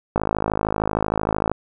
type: click train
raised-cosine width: 1 ms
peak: -6 dBFS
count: 73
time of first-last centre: 0.16-1.516 s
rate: 53.1 Hz
effects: none